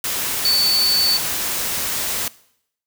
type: tone in noise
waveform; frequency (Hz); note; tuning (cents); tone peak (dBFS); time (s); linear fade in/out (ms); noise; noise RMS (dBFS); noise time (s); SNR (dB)
sine; 4491; C#8; +22; -14; 0.45-1.17; 2; white; -23; 0.04-2.28; +6
effects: noise-tail reverb RT60 0.7 s tail -20 dB re dry